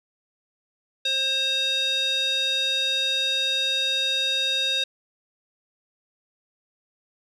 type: tone with band-pass filter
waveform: square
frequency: 533 Hz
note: C5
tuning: 32 cents sharp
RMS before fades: -24 dBFS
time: 1.05-4.84 s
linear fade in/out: 5 ms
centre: 3600 Hz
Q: 6
effects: none